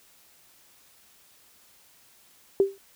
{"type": "tone with exponential decay", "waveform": "sine", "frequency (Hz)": 392, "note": "G4", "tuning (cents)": 0, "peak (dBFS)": -13, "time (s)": [2.6, 2.78], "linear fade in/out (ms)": 1, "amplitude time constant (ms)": 37, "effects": ["white hiss -58 dBFS RMS until 2.95 s"]}